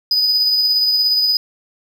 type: tone with tremolo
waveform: triangle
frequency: 4978 Hz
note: D#8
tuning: in tune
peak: -10 dBFS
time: 0.11-1.37 s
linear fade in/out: 2 ms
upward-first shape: triangle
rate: 17 Hz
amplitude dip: 35%
effects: none